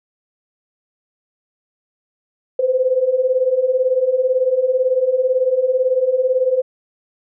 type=beating tone pair; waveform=sine; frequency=500 / 518 Hz; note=B4 / C5; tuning=+21 / -17 cents; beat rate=18 Hz; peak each=-19 / -15 dBFS; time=2.59-6.62 s; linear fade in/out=5 ms; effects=none